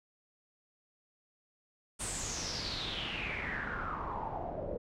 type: noise with low-pass filter sweep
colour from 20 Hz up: pink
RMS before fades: -38 dBFS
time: 1.99-4.78 s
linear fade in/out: 20 ms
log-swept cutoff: 9100 to 510 Hz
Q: 6.6
effects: none